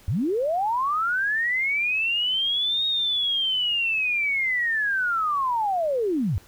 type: linear two-way sweep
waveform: sine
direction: up then down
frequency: 75.3 to 3755 to 75.3 Hz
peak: -21 dBFS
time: 0.08-6.38 s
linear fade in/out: 0 ms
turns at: 2.86 s
effects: pink hiss -53 dBFS RMS until 6.47 s